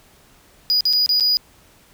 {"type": "tone with dropouts", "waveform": "triangle", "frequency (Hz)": 4920, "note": "D#8", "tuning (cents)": -20, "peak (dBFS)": -13, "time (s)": [0.7, 1.37], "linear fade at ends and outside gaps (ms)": 0, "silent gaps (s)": [[0.807, 0.854], [0.928, 0.933], [1.061, 1.092], [1.199, 1.207]], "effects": ["pink hiss -52 dBFS RMS until 1.93 s"]}